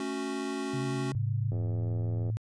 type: chord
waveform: square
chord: F# minor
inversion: first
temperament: equal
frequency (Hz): 220 / 277.2 / 370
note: A3 / C#4 / F#4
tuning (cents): 0 / 0 / 0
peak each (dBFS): -40 / -35 / -37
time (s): 0-1.12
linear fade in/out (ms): 2
type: tone with vibrato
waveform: sine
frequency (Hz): 134.3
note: C3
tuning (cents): +46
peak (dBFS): -32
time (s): 0.73-1.53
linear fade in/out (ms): 10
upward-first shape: sine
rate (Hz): 11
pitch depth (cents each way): 31
type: tone with pitch glide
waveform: sine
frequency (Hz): 106.8 to 109.36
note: G#2 to A2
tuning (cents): +49 to -10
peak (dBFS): -28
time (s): 1.15-2.37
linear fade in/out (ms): 0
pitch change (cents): +41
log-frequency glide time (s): 1.73-1.81
type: click train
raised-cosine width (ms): 2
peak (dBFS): -27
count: 68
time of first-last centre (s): 1.52-2.3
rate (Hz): 85.9
effects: resampled to 22050 Hz